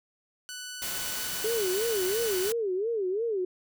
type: tone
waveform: 10% pulse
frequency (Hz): 1488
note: F#6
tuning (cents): +9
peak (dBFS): -29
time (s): 0.49-2.5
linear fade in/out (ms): 0
type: noise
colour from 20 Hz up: white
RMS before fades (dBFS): -34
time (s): 0.82-2.52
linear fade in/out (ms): 0
type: tone with vibrato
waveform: sine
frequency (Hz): 413.4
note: G#4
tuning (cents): -8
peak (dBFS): -26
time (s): 1.44-3.45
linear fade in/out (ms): 5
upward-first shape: sine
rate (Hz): 2.9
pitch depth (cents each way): 220
effects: none